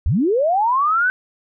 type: linear sweep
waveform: sine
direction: up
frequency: 53.4 to 1539 Hz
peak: -14 dBFS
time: 0.06-1.1 s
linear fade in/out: 0 ms
effects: none